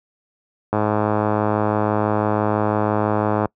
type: click train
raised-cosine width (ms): 1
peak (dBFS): -5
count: 290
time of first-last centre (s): 0.73-3.456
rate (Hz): 106
effects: noise-tail reverb RT60 0.1 s tail -26 dB re dry + high-pass 60 Hz 12 dB/octave